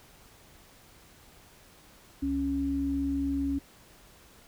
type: tone pair together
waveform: sine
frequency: 69.3 / 277 Hz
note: C#2 / C#4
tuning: 0 / -1 cents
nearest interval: 2 octaves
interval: 2399 cents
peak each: -35 / -27 dBFS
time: 2.22-3.59 s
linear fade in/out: 10 ms
effects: pink hiss -56 dBFS RMS until 4.47 s